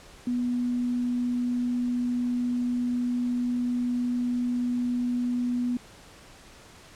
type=tone; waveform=sine; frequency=244.8 Hz; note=B3; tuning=15 cents flat; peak=-24 dBFS; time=0.27-5.77 s; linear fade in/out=2 ms; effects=pink hiss -50 dBFS RMS until 6.95 s + low-pass 9000 Hz 12 dB/octave